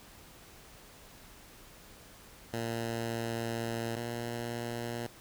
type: tone pair in turn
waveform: 10% pulse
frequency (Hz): 115.5 / 118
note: A#2 / A#2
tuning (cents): -16 / +22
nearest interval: unison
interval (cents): 38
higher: second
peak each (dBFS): -25 / -27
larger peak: first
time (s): 2.53-3.96 / 3.96-5.07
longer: first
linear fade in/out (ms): 5
effects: pink hiss -54 dBFS RMS until 5.2 s